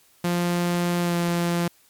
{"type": "tone with pitch glide", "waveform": "sawtooth", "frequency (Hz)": [174.61, 172.31], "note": ["F3", "F3"], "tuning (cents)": [0, -23], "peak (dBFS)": -17, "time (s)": [0.24, 1.68], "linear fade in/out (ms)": 5, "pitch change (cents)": -23, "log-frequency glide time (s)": [1.01, 1.15], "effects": ["white hiss -58 dBFS RMS until 1.89 s", "MP3 96 kbps"]}